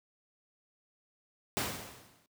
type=noise with exponential decay; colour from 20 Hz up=pink; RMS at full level=-30 dBFS; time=1.57-2.26 s; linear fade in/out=0 ms; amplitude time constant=150 ms; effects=noise-tail reverb RT60 0.1 s tail -21 dB re dry + high-pass 100 Hz 12 dB/octave